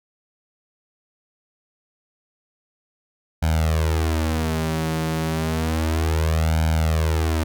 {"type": "tone with flanger", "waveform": "sawtooth", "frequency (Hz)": 79.7, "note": "D#2", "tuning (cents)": 42, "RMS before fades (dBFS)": -21, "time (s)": [3.42, 7.44], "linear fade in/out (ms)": 10, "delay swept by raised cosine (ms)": [1.3, 5.6], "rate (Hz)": 0.31, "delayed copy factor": 0.95, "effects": []}